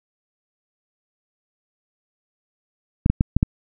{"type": "clicks", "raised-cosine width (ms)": 5, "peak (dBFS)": -3, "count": 5, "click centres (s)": [3.061, 3.1, 3.209, 3.366, 3.429], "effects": []}